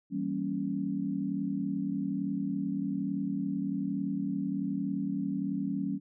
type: chord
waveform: sine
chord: E diminished seventh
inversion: none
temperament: equal with one note detuned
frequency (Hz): 164.81 / 196 / 233.8 / 277.2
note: E3 / G3 / Bb3 / Db4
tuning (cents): 0 / 0 / +5 / 0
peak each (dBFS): -39 / -33 / -39 / -33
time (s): 0.1-6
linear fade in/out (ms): 50
effects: none